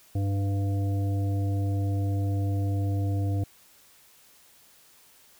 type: harmonic tone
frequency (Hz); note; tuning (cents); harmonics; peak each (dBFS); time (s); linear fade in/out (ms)
99.1; G2; +19; 1 / 3 / 5 / 7; -24 / -34 / -41 / -42; 0.15-3.44; 5
effects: white hiss -57 dBFS RMS until 5.39 s